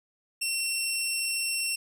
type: tone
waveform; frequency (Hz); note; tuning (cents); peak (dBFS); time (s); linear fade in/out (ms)
15% pulse; 2717; F7; -48; -20; 0.41-1.76; 10
effects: none